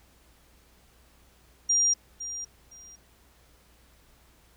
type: tone with echo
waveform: sine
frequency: 5700 Hz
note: F8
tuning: 34 cents sharp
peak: -20 dBFS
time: 1.69-1.94 s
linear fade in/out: 10 ms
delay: 510 ms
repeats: 2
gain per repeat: -13 dB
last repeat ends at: 2.96 s
effects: added 60 Hz sine -61 dBFS peak until 4.56 s + pink hiss -61 dBFS RMS until 4.56 s